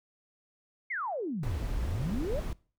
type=exponential two-way sweep; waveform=sine; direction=down then up; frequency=2245 to 35.51 to 653 Hz; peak=-31 dBFS; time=0.9-2.4 s; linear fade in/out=10 ms; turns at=1.7 s
type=noise; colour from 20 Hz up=brown; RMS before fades=-35 dBFS; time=1.43-2.53 s; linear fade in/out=2 ms
effects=noise-tail reverb RT60 0.4 s tail -22 dB re dry